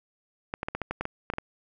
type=clicks; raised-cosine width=0.5 ms; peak=-15 dBFS; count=11; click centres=0.539 / 0.631 / 0.685 / 0.75 / 0.817 / 0.91 / 1.01 / 1.054 / 1.301 / 1.337 / 1.384 s; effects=none